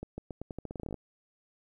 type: accelerating click train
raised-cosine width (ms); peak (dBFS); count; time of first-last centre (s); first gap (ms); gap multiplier
2; -25; 16; 0.03-0.943; 150; 0.85
effects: 11-bit

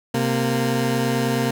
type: tone pair together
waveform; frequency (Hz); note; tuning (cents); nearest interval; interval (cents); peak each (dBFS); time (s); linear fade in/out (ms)
20% pulse; 130 / 230.7; C3 / A#3; -11 / -18; minor seventh; 993; -17; 0.14-1.51; 5
effects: none

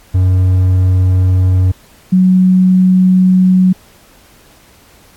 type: tone pair in turn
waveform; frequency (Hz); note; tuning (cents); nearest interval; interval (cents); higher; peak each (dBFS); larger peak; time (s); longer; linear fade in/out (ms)
triangle / sine; 92.5 / 185; F#2 / F#3; 0 / 0; octave; 1200; second; -5; neither; 0.14-1.72 / 2.12-3.73; second; 10
effects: pink hiss -45 dBFS RMS until 5.16 s + AAC 64 kbps

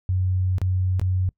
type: tone with dropouts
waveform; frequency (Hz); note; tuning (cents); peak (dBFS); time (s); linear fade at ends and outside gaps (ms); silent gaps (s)
sine; 92.5; F#2; 0; -19; 0.09-1.29; 0; 0.583-0.616 / 0.996-1.015
effects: noise-tail reverb RT60 0.1 s tail -23 dB re dry

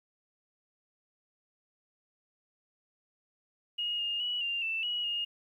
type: tone with pitch steps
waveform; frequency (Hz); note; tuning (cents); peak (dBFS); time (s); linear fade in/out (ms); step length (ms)
sine; 2871 / 2833 / 2933 / 2792 / 2661 / 2912 / 2847; F7 / F7 / F#7 / F7 / E7 / F#7 / F7; +47 / +24 / -16 / -1 / +16 / -28 / +33; -30; 3.78-5.25; 10; 210
effects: 11-bit

